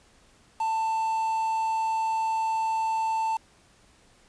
triangle tone with quantisation, 890 Hz, A5, 20 cents sharp, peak -22 dBFS, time 0.6-3.37 s, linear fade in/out 5 ms, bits 7, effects pink hiss -59 dBFS RMS until 4.28 s + resampled to 22050 Hz

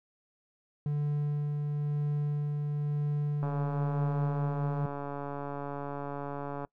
triangle tone with tremolo, 146.83 Hz, D3, in tune, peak -25 dBFS, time 0.86-4.86 s, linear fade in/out 2 ms, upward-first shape sine, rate 1 Hz, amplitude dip 25%
click train, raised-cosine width 1 ms, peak -24 dBFS, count 458, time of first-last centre 3.43-6.648 s, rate 142 Hz
effects noise-tail reverb RT60 0.1 s tail -24 dB re dry

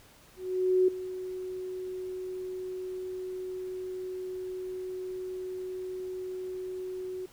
sine tone with ADSR envelope, 370 Hz, F#4, in tune, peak -19 dBFS, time 0.36-7.26 s, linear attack 520 ms, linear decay 6 ms, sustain -15 dB, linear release 7 ms, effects pink hiss -57 dBFS RMS until 7.32 s

